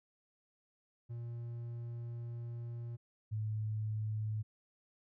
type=tone pair in turn; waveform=triangle / sine; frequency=118.1 / 107.87 Hz; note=A#2 / A2; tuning=+23 / -34 cents; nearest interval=major second; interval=157 cents; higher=first; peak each=-38 / -34 dBFS; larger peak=second; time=1.09-2.97 / 3.31-4.43 s; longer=first; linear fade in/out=20 ms; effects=none